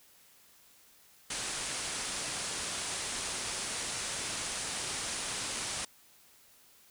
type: low-pass noise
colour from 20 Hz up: white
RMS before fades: -37 dBFS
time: 1.3-5.85 s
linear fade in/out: 5 ms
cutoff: 10000 Hz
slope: 96 dB/octave
effects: white hiss -61 dBFS RMS until 6.9 s